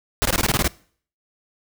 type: noise bursts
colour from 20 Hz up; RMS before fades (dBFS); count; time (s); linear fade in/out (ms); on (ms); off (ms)
pink; -19; 9; 0.22-0.677; 0; 33; 20
effects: noise-tail reverb RT60 0.5 s tail -22 dB re dry